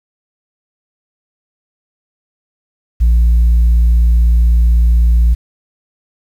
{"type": "tone", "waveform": "sine", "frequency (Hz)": 58, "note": "A#1", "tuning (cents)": -8, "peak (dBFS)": -4, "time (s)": [3, 5.35], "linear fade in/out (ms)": 20, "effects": ["tanh soft clip ceiling -5 dBFS", "7-bit"]}